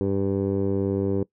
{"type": "tone with low-pass filter", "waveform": "15% pulse", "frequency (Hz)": 98, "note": "G2", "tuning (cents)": 0, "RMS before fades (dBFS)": -24, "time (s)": [0.01, 1.23], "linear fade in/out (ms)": 0, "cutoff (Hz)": 460, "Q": 3, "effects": ["noise-tail reverb RT60 0.1 s tail -21 dB re dry"]}